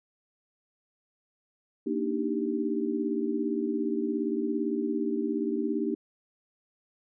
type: chord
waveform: sine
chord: Eb major seventh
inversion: second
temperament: equal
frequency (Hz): 233.1 / 293.7 / 311.1 / 392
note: Bb3 / D4 / Eb4 / G4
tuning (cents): 0 / 0 / 0 / 0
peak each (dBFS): -32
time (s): 1.86-5.95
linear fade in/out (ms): 10
effects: none